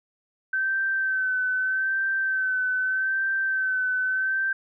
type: tone with vibrato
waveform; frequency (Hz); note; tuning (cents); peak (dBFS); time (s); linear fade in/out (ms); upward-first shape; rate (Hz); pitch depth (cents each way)
sine; 1538; G6; -33; -22; 0.53-4.53; 5; sine; 0.81; 32
effects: none